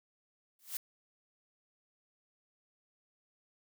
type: noise with exponential growth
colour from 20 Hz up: blue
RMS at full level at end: -33 dBFS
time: 0.59-0.77 s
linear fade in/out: 2 ms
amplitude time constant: 39 ms
effects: none